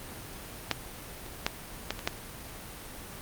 clicks, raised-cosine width 0.2 ms, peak -8 / -26 / -8 / -11 / -20 / -8 / -28 dBFS, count 7, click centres 0.713 / 1.263 / 1.465 / 1.906 / 1.992 / 2.075 / 2.13 s, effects pink hiss -43 dBFS RMS until 3.21 s + Opus 32 kbps

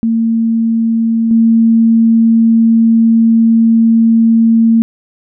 sine tone with level steps, 227.2 Hz, A#3, 44 cents flat, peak -9 / -5 dBFS, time 0.03-4.82 s, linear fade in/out 0 ms, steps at 1.31 s, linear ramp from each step 2 ms, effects none

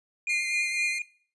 triangle tone with tremolo, 2432 Hz, D#7, 40 cents flat, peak -23 dBFS, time 0.27-1.02 s, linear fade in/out 2 ms, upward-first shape sine, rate 4 Hz, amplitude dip 65%
sawtooth tone with vibrato, 2093 Hz, C7, in tune, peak -27 dBFS, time 0.29-0.99 s, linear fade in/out 10 ms, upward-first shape sine, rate 9.4 Hz, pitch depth 19 cents each way
effects noise-tail reverb RT60 0.5 s tail -20 dB re dry + resampled to 24000 Hz

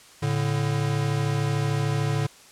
square tone pair together, 111.3 / 144.7 Hz, A2 / D3, +20 / -25 cents, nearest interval perfect fourth, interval 455 cents, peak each -27 / -25 dBFS, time 0.22-2.27 s, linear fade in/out 10 ms, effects white hiss -50 dBFS RMS until 2.51 s + low-pass 9000 Hz 12 dB/octave

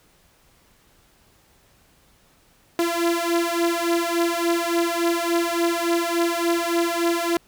sawtooth beating tone pair, 338.2 / 341.7 Hz, E4 / F4, +44 / -38 cents, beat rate 3.5 Hz, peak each -19 dBFS, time 2.79-7.37 s, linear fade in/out 2 ms, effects pink hiss -58 dBFS RMS until 7.47 s

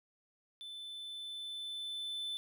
triangle tone with level ramp, 3520 Hz, A7, in tune, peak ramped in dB -43 to -35 dBFS, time 0.61-2.37 s, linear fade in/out 0 ms, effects none

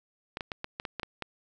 clicks, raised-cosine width 0.3 ms, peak -18 dBFS, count 9, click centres 0.371 / 0.408 / 0.518 / 0.644 / 0.799 / 0.852 / 0.997 / 1.032 / 1.223 s, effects none

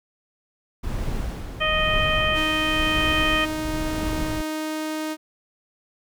brown noise with tremolo, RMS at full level -26 dBFS, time 0.83-4.42 s, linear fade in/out 10 ms, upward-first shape sine, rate 1 Hz, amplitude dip 55%
harmonic tone, 622 Hz, D#5, 1 cent flat, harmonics 1 / 2 / 3 / 4 / 5, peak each -26 / -26 / -26 / -26 / -26 dBFS, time 1.6-3.46 s, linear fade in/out 20 ms
sawtooth tone, 311.1 Hz, D#4, in tune, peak -22 dBFS, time 2.33-5.17 s, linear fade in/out 50 ms
effects none

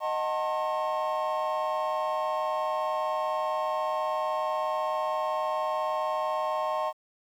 triangle chord, D# diminished seventh, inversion none, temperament just, 622.3 / 746.7 / 896 / 1075.3 Hz, D#5 / F#5 / A5 / C6, 0 / +16 / +31 / +47 cents, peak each -28 / -33 / -31 / -29 dBFS, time 0-6.93 s, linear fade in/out 50 ms, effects tanh soft clip ceiling -17 dBFS + 10-bit

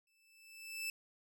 sawtooth tone with exponential growth, 2637 Hz, E7, in tune, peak -33 dBFS, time 0.07-0.9 s, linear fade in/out 2 ms, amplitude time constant 180 ms, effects none

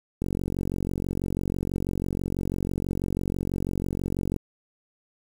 click train, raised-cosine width 3 ms, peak -15 dBFS, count 192, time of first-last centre 0.22-4.363 s, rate 46.1 Hz, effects 7-bit

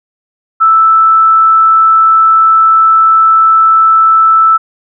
sine tone, 1318.5 Hz, E6, in tune, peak -3 dBFS, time 0.6-4.58 s, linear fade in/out 20 ms, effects none

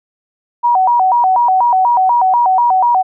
sine tone with vibrato, 848 Hz, G#5, 36 cents sharp, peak -8 dBFS, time 0.63-3.03 s, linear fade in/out 20 ms, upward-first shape square, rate 4.1 Hz, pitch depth 210 cents each way, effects none

